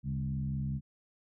sine tone with frequency modulation, 139.4 Hz, C#3, 10 cents sharp, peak -31 dBFS, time 0.03-0.81 s, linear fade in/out 50 ms, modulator 65.1 Hz, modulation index 0.96, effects none

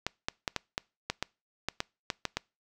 clicks, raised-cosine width 0.2 ms, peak -12 dBFS, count 12, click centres 0.066 / 0.285 / 0.478 / 0.563 / 0.779 / 1.1 / 1.226 / 1.686 / 1.804 / 2.102 / 2.253 / 2.37 s, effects noise-tail reverb RT60 0.3 s tail -26 dB re dry

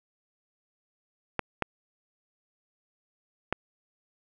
clicks, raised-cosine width 0.5 ms, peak -11 dBFS, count 3, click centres 1.393 / 1.623 / 3.526 s, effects none

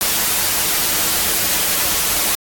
white noise with comb filter, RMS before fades -17 dBFS, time 0.01-2.35 s, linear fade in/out 0 ms, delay 7.7 ms, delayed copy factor -0.5, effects AAC 64 kbps

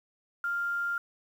sine tone with quantisation, 1396.9 Hz, F6, in tune, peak -28 dBFS, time 0.44-0.98 s, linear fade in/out 2 ms, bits 9, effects none

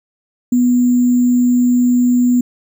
sine tone with sample-and-hold, 245.9 Hz, B3, 7 cents flat, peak -9 dBFS, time 0.52-2.41 s, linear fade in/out 5 ms, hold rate 7350 Hz, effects none

